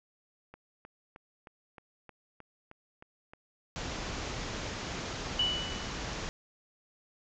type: click train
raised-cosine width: 0.5 ms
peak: -33 dBFS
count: 10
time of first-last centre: 0.54-3.335 s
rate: 3.22 Hz
type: low-pass noise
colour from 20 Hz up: pink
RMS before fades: -38 dBFS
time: 3.76-6.29 s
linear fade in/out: 0 ms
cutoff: 7100 Hz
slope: 96 dB/octave
type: tone with exponential decay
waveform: sine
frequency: 2960 Hz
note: F#7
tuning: in tune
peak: -24 dBFS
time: 5.39-6.13 s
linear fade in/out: 5 ms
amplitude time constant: 160 ms
effects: none